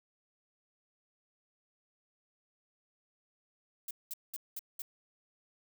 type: noise bursts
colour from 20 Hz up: violet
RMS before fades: -40 dBFS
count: 5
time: 3.88-4.82 s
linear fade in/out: 2 ms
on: 28 ms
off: 200 ms
effects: none